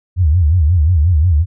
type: tone with vibrato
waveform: sine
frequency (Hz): 82.1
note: E2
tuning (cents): -6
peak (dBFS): -8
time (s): 0.16-1.46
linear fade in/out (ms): 50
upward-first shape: sine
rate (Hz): 5.6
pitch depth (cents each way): 210
effects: none